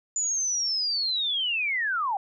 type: linear sweep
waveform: sine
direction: down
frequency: 7040 to 749 Hz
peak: -24 dBFS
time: 0.16-2.17 s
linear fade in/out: 2 ms
effects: none